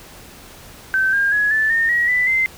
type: tone with pitch steps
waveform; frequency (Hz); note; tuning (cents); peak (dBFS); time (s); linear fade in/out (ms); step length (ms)
sine; 1544 / 1610.5 / 1679.9 / 1752.2 / 1827.7 / 1906.4 / 1988.5 / 2074; G6 / G6 / G#6 / A6 / A#6 / A#6 / B6 / C7; -27 / +46 / +19 / -8 / -35 / +38 / +11 / -16; -14; 0.94-2.46; 0; 190
effects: pink hiss -41 dBFS RMS until 2.57 s